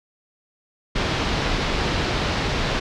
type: low-pass noise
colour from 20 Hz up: pink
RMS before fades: -23 dBFS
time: 0.95-2.8 s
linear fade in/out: 10 ms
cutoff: 4900 Hz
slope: 24 dB/octave
effects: none